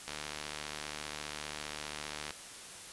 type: click train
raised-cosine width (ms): 0.2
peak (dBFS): -21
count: 168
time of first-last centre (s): 0.08-2.307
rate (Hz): 75
effects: white hiss -48 dBFS RMS until 2.92 s + resampled to 24000 Hz